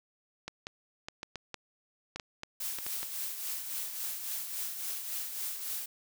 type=clicks; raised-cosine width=0.2 ms; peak=-21 dBFS; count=12; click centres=0.48 / 0.669 / 1.085 / 1.231 / 1.357 / 1.543 / 2.16 / 2.198 / 2.434 / 2.787 / 2.865 / 3.03 s
type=noise with tremolo; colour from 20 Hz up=blue; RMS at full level=-35 dBFS; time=2.6-5.86 s; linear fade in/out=5 ms; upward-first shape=triangle; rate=3.6 Hz; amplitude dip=55%
effects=none